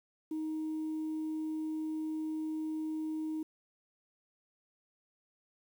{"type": "tone", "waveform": "sine", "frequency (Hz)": 313.1, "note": "D#4", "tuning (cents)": 11, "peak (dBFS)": -32, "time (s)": [0.31, 3.43], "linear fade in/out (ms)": 5, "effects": ["tanh soft clip ceiling -31 dBFS", "10-bit"]}